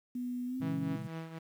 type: tone with pitch glide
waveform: sine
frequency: 246.9 to 274 Hz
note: B3 to C#4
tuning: 0 to -20 cents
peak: -34 dBFS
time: 0.15-0.96 s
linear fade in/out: 5 ms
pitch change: +180 cents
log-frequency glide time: 0.46-0.71 s
type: chord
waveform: sine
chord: A# half-diminished seventh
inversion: none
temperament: equal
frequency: 116.54 / 138.59 / 164.81 / 207.7 Hz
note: A#2 / C#3 / E3 / G#3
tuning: 0 / 0 / 0 / 0 cents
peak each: -44 / -42 / -40 / -43 dBFS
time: 0.6-1.08 s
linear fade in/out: 10 ms
type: tone with tremolo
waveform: sawtooth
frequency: 162.8 Hz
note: E3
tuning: 21 cents flat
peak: -33 dBFS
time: 0.61-1.39 s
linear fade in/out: 10 ms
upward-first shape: triangle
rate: 4 Hz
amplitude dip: 70%
effects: low-pass 3000 Hz 12 dB/octave + 10-bit